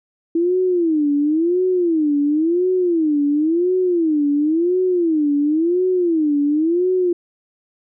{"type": "tone with vibrato", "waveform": "sine", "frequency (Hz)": 326.3, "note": "E4", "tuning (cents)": -18, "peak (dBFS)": -14, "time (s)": [0.35, 7.13], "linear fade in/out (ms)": 5, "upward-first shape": "sine", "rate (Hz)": 0.95, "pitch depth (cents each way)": 220, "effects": []}